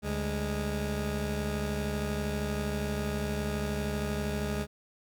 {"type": "tone pair together", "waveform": "20% pulse", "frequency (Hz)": [73, 206.5], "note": ["D2", "G#3"], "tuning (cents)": [-10, -10], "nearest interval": "octave + tritone", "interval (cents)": 1800, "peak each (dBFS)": -28, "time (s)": [0.02, 4.67], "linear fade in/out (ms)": 50, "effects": []}